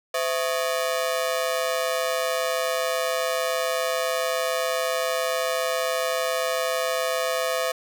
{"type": "ring-modulated tone", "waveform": "sawtooth", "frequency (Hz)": 587.3, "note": "D5", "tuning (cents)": 0, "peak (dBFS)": -16, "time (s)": [0.14, 7.72], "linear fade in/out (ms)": 5, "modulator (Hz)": 73.6, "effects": []}